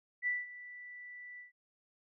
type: tone with ADSR envelope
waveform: sine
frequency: 1971 Hz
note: B6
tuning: 4 cents flat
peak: -29 dBFS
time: 0.22-1.52 s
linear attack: 49 ms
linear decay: 190 ms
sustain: -17 dB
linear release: 130 ms
effects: none